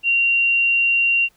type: tone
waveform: sine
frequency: 2760 Hz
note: F7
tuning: 21 cents flat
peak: -14 dBFS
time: 0.03-1.29 s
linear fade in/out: 50 ms
effects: pink hiss -59 dBFS RMS until 1.36 s